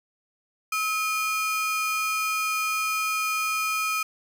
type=ring-modulated tone; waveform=45% pulse; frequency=1864.7 Hz; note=A#6; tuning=in tune; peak=-21 dBFS; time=0.72-4.03 s; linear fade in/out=5 ms; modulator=578 Hz; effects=none